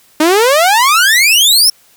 sawtooth exponential sweep, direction up, 298.6 to 5520 Hz, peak -3 dBFS, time 0.2-1.7 s, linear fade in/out 5 ms, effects white hiss -48 dBFS RMS until 1.96 s

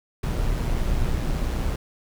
brown noise with amplitude modulation, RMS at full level -22 dBFS, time 0.23-1.76 s, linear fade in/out 5 ms, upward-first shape sine, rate 118 Hz, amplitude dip 35%, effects none

